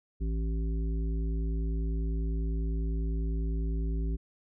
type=harmonic tone; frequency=55 Hz; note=A1; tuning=in tune; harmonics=1 / 3 / 5 / 7; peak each=-28 / -38 / -42 / -45 dBFS; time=0.2-4.17 s; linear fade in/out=20 ms; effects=none